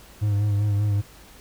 triangle tone with vibrato, 103 Hz, G#2, 14 cents flat, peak -17 dBFS, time 0.21-1.02 s, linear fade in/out 20 ms, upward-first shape sine, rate 5.1 Hz, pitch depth 38 cents each way, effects added 50 Hz sine -52 dBFS peak until 1.4 s + pink hiss -49 dBFS RMS until 1.4 s

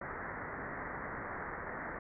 white low-pass noise, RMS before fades -42 dBFS, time 0.01-1.99 s, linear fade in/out 5 ms, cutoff 2000 Hz, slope 96 dB/octave, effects none

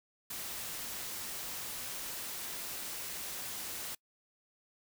white noise, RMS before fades -41 dBFS, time 0.3-3.95 s, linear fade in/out 5 ms, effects noise-tail reverb RT60 0.1 s tail -25 dB re dry

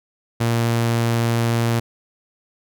sawtooth tone, 116.54 Hz, A#2, in tune, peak -13 dBFS, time 0.4-1.8 s, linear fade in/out 10 ms, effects none

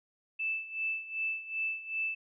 sine tone with tremolo, 2637 Hz, E7, in tune, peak -29 dBFS, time 0.39-2.15 s, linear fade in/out 10 ms, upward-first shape sine, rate 2.6 Hz, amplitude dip 80%, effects none

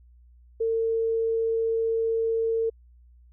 sine tone, 452.6 Hz, A4, 49 cents sharp, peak -22 dBFS, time 0.6-2.7 s, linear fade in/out 10 ms, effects added 60 Hz sine -51 dBFS peak until 3.32 s

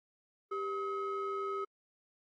triangle ring-modulated tone, 440 Hz, A4, in tune, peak -29 dBFS, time 0.51-1.65 s, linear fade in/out 10 ms, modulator 834 Hz, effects AAC 64 kbps

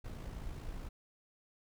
brown noise with amplitude modulation, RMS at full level -41 dBFS, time 0.04-0.89 s, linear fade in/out 10 ms, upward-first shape sine, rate 55.8 Hz, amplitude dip 45%, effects none

